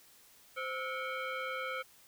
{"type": "tone with frequency modulation", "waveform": "sine", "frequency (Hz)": 392, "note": "G4", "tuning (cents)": 0, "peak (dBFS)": -35, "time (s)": [0.56, 1.83], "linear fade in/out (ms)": 20, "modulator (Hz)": 913, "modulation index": 2.4, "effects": ["white hiss -61 dBFS RMS until 2.07 s"]}